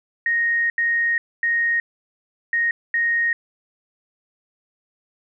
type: tone bursts at uneven times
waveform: sine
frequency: 1864.7 Hz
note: A#6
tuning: in tune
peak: -17 dBFS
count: 5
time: 0.26-0.7 / 0.78-1.18 / 1.43-1.8 / 2.53-2.71 / 2.94-3.33 s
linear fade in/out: 2 ms
effects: none